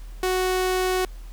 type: tone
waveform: sawtooth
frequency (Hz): 370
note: F#4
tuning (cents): 0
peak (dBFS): -17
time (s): 0.23-1.05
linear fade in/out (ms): 2
effects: added 40 Hz sine -35 dBFS peak until 1.32 s + pink hiss -53 dBFS RMS until 1.32 s